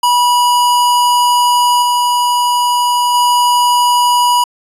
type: tone with level steps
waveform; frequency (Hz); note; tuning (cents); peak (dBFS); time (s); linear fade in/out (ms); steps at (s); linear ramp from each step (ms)
square; 974; B5; -24; -9 / -11 / -9; 0.03-4.44; 5; 1.82 / 3.14; 5
effects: resampled to 32000 Hz